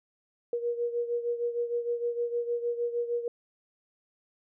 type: beating tone pair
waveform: sine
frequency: 474.2 / 480.7 Hz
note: A#4 / B4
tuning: +30 / -47 cents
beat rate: 6.5 Hz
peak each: -29 / -34 dBFS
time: 0.53-3.28 s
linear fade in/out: 2 ms
effects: none